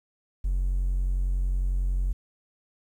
triangle tone, 45.5 Hz, F#1, 28 cents flat, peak -20 dBFS, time 0.44-2.13 s, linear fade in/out 10 ms, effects tanh soft clip ceiling -17 dBFS + 10-bit

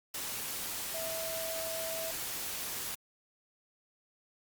sine tone in noise, 652 Hz, E5, 19 cents flat, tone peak -38 dBFS, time 0.94-2.11 s, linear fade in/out 5 ms, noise white, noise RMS -38 dBFS, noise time 0.14-2.95 s, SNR -3 dB, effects Opus 48 kbps

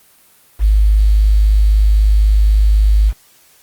sine tone with quantisation, 51.91 Hz, G#1, in tune, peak -7 dBFS, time 0.59-3.13 s, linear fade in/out 50 ms, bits 6, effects white hiss -49 dBFS RMS until 3.62 s + Opus 32 kbps

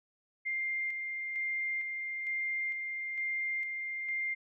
sine tone with tremolo, 2105 Hz, C7, 10 cents sharp, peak -31 dBFS, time 0.45-4.35 s, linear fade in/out 20 ms, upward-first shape square, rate 1.1 Hz, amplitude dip 35%, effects none

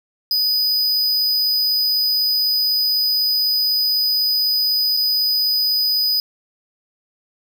square tone with dropouts, 4978 Hz, D#8, in tune, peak -16 dBFS, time 0.31-6.2 s, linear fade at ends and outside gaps 1 ms, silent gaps 4.967-4.972 s, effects none

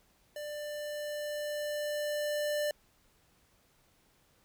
square tone with level ramp, 593 Hz, D5, 17 cents sharp, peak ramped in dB -39 to -30 dBFS, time 0.36-2.71 s, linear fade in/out 2 ms, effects pink hiss -68 dBFS RMS until 4.44 s

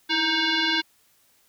sine tone with frequency modulation, 955 Hz, A#5, 42 cents sharp, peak -20 dBFS, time 0.09-0.82 s, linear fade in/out 20 ms, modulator 630 Hz, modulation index 5.4, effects white hiss -62 dBFS RMS until 1.48 s

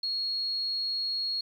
sine tone, 4306 Hz, C8, 49 cents sharp, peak -28 dBFS, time 0.03-1.41 s, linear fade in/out 5 ms, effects 10-bit

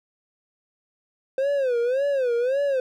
triangle tone with vibrato, 518 Hz, C5, 17 cents flat, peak -18 dBFS, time 1.38-2.8 s, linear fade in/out 2 ms, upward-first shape sine, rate 1.8 Hz, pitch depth 170 cents each way, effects none

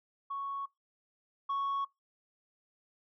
sine tone pair in turn, 1108.7 / 1108.7 Hz, C#6 / C#6, 0 / 0 cents, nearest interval unison, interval 0 cents, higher neither, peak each -34 / -28 dBFS, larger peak second, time 0.3-0.66 / 1.49-1.85 s, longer neither, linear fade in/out 10 ms, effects noise-tail reverb RT60 0.2 s tail -24 dB re dry + tanh soft clip ceiling -29 dBFS

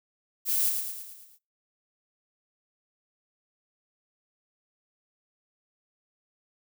violet noise with echo, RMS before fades -26 dBFS, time 0.45-0.73 s, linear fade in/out 50 ms, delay 110 ms, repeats 6, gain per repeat -5 dB, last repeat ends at 1.39 s, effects noise-tail reverb RT60 0.3 s tail -25 dB re dry

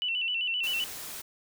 sine tone with vibrato, 2835 Hz, F7, 25 cents sharp, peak -27 dBFS, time 0.02-0.84 s, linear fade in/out 0 ms, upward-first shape square, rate 7.7 Hz, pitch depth 80 cents each way
white noise, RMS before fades -40 dBFS, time 0.63-1.22 s, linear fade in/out 10 ms
effects none

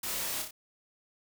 white noise with echo, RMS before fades -36 dBFS, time 0.03-0.42 s, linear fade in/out 5 ms, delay 30 ms, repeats 3, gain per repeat -4 dB, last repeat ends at 0.51 s, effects none

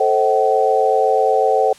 sine chord, A diminished seventh, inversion none, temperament just, 440 / 528 / 633.6 / 760.3 Hz, A4 / C5 / Eb5 / Gb5, 0 / +16 / +31 / +47 cents, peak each -17 / -18 / -22 / -16 dBFS, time 0-1.73 s, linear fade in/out 5 ms, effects white hiss -44 dBFS RMS until 1.78 s + low-pass 8000 Hz 12 dB/octave

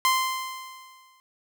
sawtooth tone with exponential decay, 1041 Hz, C6, 9 cents flat, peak -14 dBFS, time 0.05-1.2 s, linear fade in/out 0 ms, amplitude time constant 250 ms, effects none

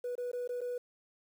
sine tone with dropouts, 490.3 Hz, B4, 13 cents flat, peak -32 dBFS, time 0.04-0.78 s, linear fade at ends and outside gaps 5 ms, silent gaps 0.154-0.179 / 0.316-0.331 / 0.476-0.491 / 0.608-0.614 s, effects tanh soft clip ceiling -32 dBFS + 10-bit

